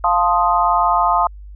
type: chord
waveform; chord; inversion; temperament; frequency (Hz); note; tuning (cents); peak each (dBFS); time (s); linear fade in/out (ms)
sine; F dominant seventh; none; equal; 698.5 / 880 / 1046.5 / 1244.5; F5 / A5 / C6 / Eb6; 0 / 0 / 0 / 0; -18; 0.04-1.27; 2
effects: added 50 Hz sine -33 dBFS peak until 1.55 s